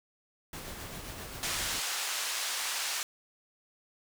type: noise with tremolo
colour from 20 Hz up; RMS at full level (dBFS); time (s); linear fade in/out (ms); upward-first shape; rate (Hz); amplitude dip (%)
pink; -41; 0.53-1.8; 2; sine; 7.6; 30
type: band-pass noise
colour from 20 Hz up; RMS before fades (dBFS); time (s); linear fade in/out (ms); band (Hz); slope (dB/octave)
white; -34; 1.43-3.03; 0; 800 to 7400; 12
effects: none